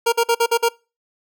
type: tone bursts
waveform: 25% pulse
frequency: 466.2 Hz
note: A#4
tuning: in tune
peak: -10 dBFS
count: 6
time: 0.06-0.689 s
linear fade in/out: 10 ms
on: 64 ms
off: 49 ms
effects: noise-tail reverb RT60 0.3 s tail -24 dB re dry